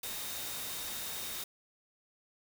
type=tone in noise; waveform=sine; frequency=3700 Hz; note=A#7; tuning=14 cents flat; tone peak=-47 dBFS; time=0.03-1.44 s; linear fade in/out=5 ms; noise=white; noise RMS=-40 dBFS; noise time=0.03-1.44 s; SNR=-10 dB; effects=none